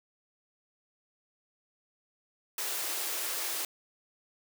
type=high-pass noise; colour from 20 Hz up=white; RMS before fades=-34 dBFS; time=2.58-3.65 s; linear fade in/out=2 ms; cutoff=310 Hz; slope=96 dB/octave; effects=none